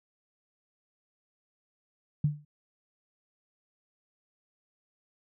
sine tone with exponential decay, 148.2 Hz, D3, 16 cents sharp, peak -19 dBFS, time 2.24-2.45 s, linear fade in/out 5 ms, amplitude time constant 45 ms, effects none

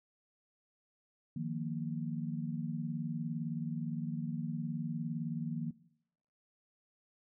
sine chord, Eb suspended second, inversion none, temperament just, 155.56 / 175.01 / 233.3 Hz, Eb3 / F3 / Bb3, 0 / +4 / +2 cents, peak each -38 / -40 / -39 dBFS, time 1.36-5.71 s, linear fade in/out 5 ms, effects noise-tail reverb RT60 0.7 s tail -19 dB re dry

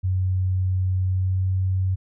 sine tone with pitch glide, 93 to 93.92 Hz, F#2 to F#2, +9 to +26 cents, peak -19 dBFS, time 0.03-1.96 s, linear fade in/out 20 ms, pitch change +17 cents, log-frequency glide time 1.05-1.51 s, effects none

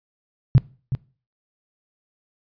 sine tone with echo, 130.81 Hz, C3, in tune, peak -8 dBFS, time 0.55-0.58 s, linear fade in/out 0 ms, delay 370 ms, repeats 1, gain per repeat -11 dB, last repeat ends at 0.95 s, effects noise-tail reverb RT60 0.4 s tail -22 dB re dry + resampled to 11025 Hz

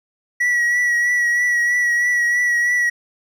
triangle tone with vibrato, 1932 Hz, B6, 39 cents flat, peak -13 dBFS, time 0.4-2.9 s, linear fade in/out 10 ms, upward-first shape triangle, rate 3.1 Hz, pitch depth 31 cents each way, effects none

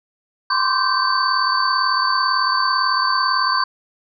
sine tone cluster, 1026 / 1064 / 1160 / 1556 / 4553 Hz, C6 / C6 / D6 / G6 / C#8, -34 / +29 / -22 / -13 / +45 cents, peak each -22 dBFS, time 0.5-3.64 s, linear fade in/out 5 ms, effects none

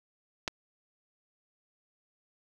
clicks, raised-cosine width 0.2 ms, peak -13 / -25 dBFS, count 2, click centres 0.478 / 0.481 s, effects none

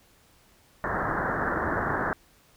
white low-pass noise, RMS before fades -28 dBFS, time 0.84-2.13 s, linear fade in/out 0 ms, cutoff 1800 Hz, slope 96 dB/octave, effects pink hiss -60 dBFS RMS until 2.56 s

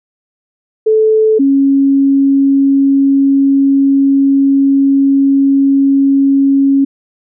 sine tone pair in turn, 436.5 / 275 Hz, A4 / C#4, -14 / -14 cents, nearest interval minor sixth, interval 800 cents, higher first, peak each -6 dBFS, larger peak neither, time 0.86-1.39 / 1.39-6.85 s, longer second, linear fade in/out 10 ms, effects none

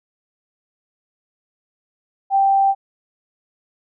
sine tone, 784 Hz, G5, in tune, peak -12 dBFS, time 2.3-2.75 s, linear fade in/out 50 ms, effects none

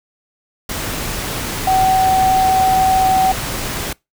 sine tone in noise, 757 Hz, F#5, 39 cents sharp, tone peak -11 dBFS, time 1.67-3.32 s, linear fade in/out 5 ms, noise pink, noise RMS -23 dBFS, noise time 0.69-3.93 s, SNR +9 dB, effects noise-tail reverb RT60 0.2 s tail -24 dB re dry

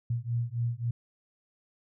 sine beating tone pair, 116.54 / 120.24 Hz, A#2 / B2, 0 / -46 cents, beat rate 3.7 Hz, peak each -31 dBFS, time 0.1-0.91 s, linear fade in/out 5 ms, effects none

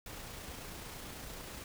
pink noise with amplitude modulation, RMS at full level -45 dBFS, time 0.06-1.64 s, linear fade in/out 2 ms, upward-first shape sine, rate 29.1 Hz, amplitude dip 25%, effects none

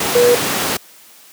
sine tone in noise, 484.5 Hz, B4, 33 cents flat, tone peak -8 dBFS, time 0.15-0.35 s, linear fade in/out 5 ms, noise pink, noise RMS -17 dBFS, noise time 0-0.77 s, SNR +6 dB, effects white hiss -44 dBFS RMS until 1.32 s + high-pass 200 Hz 12 dB/octave

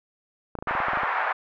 clicks, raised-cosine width 1 ms, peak -18 dBFS, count 11, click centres 0.553 / 0.588 / 0.625 / 0.673 / 0.71 / 0.752 / 0.803 / 0.884 / 0.934 / 0.973 / 1.034 s
pink band-pass noise, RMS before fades -26 dBFS, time 0.67-1.33 s, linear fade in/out 10 ms, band 770 to 1800 Hz, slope 24 dB/octave
effects none

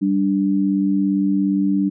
sine tone pair together, 195.35 / 292.7 Hz, G3 / D4, -6 / -6 cents, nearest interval perfect fifth, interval 700 cents, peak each -18 dBFS, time 0.01-1.9 s, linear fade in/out 20 ms, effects none

